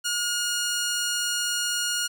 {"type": "tone", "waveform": "10% pulse", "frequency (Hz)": 1432, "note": "F6", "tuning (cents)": 43, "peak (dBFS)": -16, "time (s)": [0.04, 2.08], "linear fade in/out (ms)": 20, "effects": []}